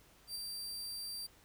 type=tone with ADSR envelope; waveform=sawtooth; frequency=4700 Hz; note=D8; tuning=1 cent sharp; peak=-35 dBFS; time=0.27-1.27 s; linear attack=83 ms; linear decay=6 ms; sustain=-3 dB; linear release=12 ms; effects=added 50 Hz sine -69 dBFS peak until 1.44 s + pink hiss -64 dBFS RMS until 1.44 s